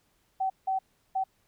sine tone bursts at uneven times, 764 Hz, G5, 45 cents flat, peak -25 dBFS, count 3, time 0.4-0.5 / 0.67-0.79 / 1.15-1.24 s, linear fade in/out 10 ms, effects pink hiss -70 dBFS RMS until 1.47 s

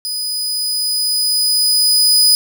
sawtooth tone with level ramp, 4978 Hz, D#8, in tune, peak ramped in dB -17 to -5 dBFS, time 0.05-2.35 s, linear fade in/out 0 ms, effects none

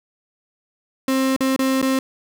35% pulse tone with dropouts, 264.8 Hz, C4, 21 cents sharp, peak -15 dBFS, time 1.08-1.99 s, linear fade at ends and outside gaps 2 ms, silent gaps 1.364-1.406 / 1.563-1.591 / 1.816-1.826 s, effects 9-bit

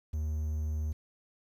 triangle tone, 76.7 Hz, D#2, 24 cents flat, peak -28 dBFS, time 0.13-0.93 s, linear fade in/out 10 ms, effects 10-bit

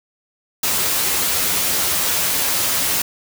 white noise with comb filter, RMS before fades -19 dBFS, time 0.63-3.02 s, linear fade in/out 5 ms, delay 11 ms, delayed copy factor +0.5, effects none

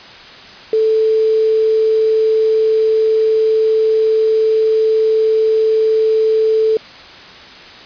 sine tone with quantisation, 439.6 Hz, A4, 2 cents flat, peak -10 dBFS, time 0.73-6.77 s, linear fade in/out 2 ms, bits 5, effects white hiss -36 dBFS RMS until 7.85 s + resampled to 11025 Hz

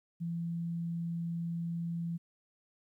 sine tone, 168.7 Hz, E3, 40 cents sharp, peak -33 dBFS, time 0.2-2.18 s, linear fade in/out 20 ms, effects 12-bit

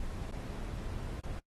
brown noise with dropouts, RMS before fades -39 dBFS, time 0-1.39 s, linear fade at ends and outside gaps 2 ms, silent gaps 0.313-0.322 / 1.203-1.235 s, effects noise-tail reverb RT60 0.1 s tail -20 dB re dry + AAC 32 kbps

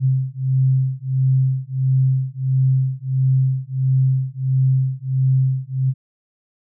sine beating tone pair, 130.9 / 132.4 Hz, C3 / C3, +1 / +21 cents, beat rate 1.5 Hz, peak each -18 dBFS, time 0-5.94 s, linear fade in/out 50 ms, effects none

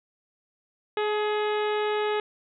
harmonic tone with a mistuned harmonic, 421 Hz, G#4, 24 cents sharp, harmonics 1 / 2 / 3 / 4 / 5 / 6 / 7 / 8 / 9, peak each -25 / -31 / -35 / -37 / -39 / -41 / -42 / -43 / -44 dBFS, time 0.97-2.2 s, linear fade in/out 2 ms, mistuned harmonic 2, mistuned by +19 cents, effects none

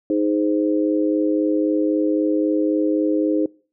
sine chord, Ab major, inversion second, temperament just, 311.5 / 415.3 / 519.1 Hz, Eb4 / Ab4 / C5, +2 / 0 / -14 cents, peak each -18 / -24 / -24 dBFS, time 0.1-3.46 s, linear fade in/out 2 ms, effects noise-tail reverb RT60 0.4 s tail -24 dB re dry

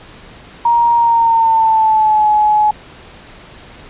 sine tone with pitch glide, 940 to 847.2 Hz, A#5 to G#5, +14 to +34 cents, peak -8 dBFS, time 0.65-2.71 s, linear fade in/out 5 ms, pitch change -180 cents, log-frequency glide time 0.96-2.29 s, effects pink hiss -38 dBFS RMS until 3.89 s + resampled to 8000 Hz

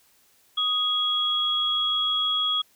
sine tone pair together, 1244.5 / 3322 Hz, D#6 / G#7, 0 / 0 cents, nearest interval octave + perfect fourth, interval 1700 cents, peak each -29 / -22 dBFS, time 0.57-2.62 s, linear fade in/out 10 ms, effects white hiss -61 dBFS RMS until 2.75 s

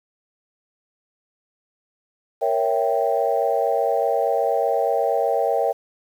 sine chord, A# diminished seventh, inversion none, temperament equal, 466.2 / 554.4 / 659.3 / 784 Hz, A#4 / C#5 / E5 / G5, 0 / 0 / 0 / 0 cents, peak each -23 dBFS, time 2.41-5.73 s, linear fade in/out 20 ms, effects tanh soft clip ceiling -7 dBFS + 8-bit

